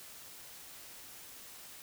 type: silence
effects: white hiss -51 dBFS RMS until 1.82 s